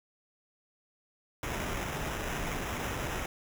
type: noise with sample-and-hold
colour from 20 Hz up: pink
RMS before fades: -35 dBFS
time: 1.43-3.26 s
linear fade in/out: 2 ms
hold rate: 4410 Hz
effects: none